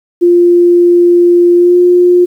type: tone with pitch glide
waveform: sine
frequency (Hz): 349.2 to 355.5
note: F4 to F4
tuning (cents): 0 to +31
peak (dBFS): -3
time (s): 0.21-2.26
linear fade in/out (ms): 20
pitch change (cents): +31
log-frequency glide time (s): 1.56-1.77
effects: 7-bit